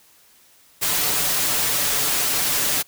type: noise with comb filter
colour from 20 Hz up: white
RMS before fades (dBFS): -21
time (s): 0.81-2.83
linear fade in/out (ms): 20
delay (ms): 6.8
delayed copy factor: +0.5
effects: white hiss -54 dBFS RMS until 2.87 s